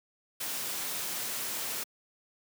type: noise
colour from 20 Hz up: white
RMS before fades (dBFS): -35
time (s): 0.4-1.84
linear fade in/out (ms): 10
effects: high-pass 150 Hz 12 dB/octave